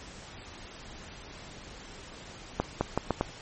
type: accelerating click train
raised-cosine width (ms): 1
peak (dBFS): -11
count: 5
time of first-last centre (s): 2.6-3.21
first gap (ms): 210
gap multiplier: 0.79
effects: pink hiss -46 dBFS RMS until 3.41 s + MP3 32 kbps